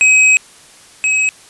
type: tone pair in turn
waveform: square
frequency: 2538 / 2553 Hz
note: D#7 / D#7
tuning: +34 / +44 cents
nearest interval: unison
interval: 10 cents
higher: second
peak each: -7 / -12 dBFS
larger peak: first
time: 0.01-0.37 / 1.04-1.29 s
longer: first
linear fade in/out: 0 ms
effects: white hiss -42 dBFS RMS until 1.49 s + resampled to 24000 Hz